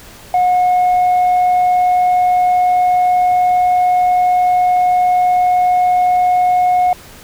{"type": "tone", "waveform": "sine", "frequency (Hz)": 725, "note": "F#5", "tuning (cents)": -35, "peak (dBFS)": -7, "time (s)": [0.34, 6.93], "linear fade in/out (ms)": 2, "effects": ["tanh soft clip ceiling -8 dBFS", "pink hiss -38 dBFS RMS until 7.23 s"]}